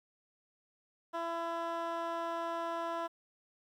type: tone with band-pass filter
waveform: 15% pulse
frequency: 335.3 Hz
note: E4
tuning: 30 cents sharp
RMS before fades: -37 dBFS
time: 1.13-3.08 s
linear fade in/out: 20 ms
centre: 910 Hz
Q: 1
effects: 11-bit